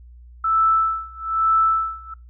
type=tone with tremolo; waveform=sine; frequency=1318.5 Hz; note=E6; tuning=in tune; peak=-13 dBFS; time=0.44-2.14 s; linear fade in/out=5 ms; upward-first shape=sine; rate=1.1 Hz; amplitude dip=95%; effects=noise-tail reverb RT60 0.2 s tail -21 dB re dry + added 60 Hz sine -41 dBFS peak until 2.29 s